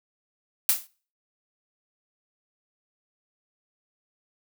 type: noise with exponential decay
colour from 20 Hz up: blue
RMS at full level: -17 dBFS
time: 0.69-0.87 s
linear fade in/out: 1 ms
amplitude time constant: 39 ms
effects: noise-tail reverb RT60 0.4 s tail -21 dB re dry